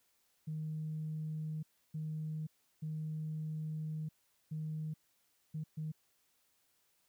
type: tone bursts at uneven times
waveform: sine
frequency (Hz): 155.6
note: D#3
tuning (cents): 0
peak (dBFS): -36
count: 6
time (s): 0.47-1.63 / 1.94-2.47 / 2.82-4.09 / 4.51-4.94 / 5.54-5.64 / 5.77-5.92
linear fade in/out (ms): 10
effects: tanh soft clip ceiling -32 dBFS + white hiss -75 dBFS RMS until 7.08 s